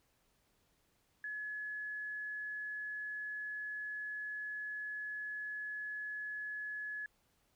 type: tone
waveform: sine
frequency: 1700 Hz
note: G#6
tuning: 40 cents sharp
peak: -39 dBFS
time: 1.24-7.06 s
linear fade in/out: 2 ms
effects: pink hiss -75 dBFS RMS until 7.55 s